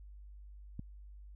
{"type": "click", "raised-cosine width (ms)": 5, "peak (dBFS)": -28, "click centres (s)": 0.794, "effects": ["added 50 Hz sine -49 dBFS peak until 1.35 s"]}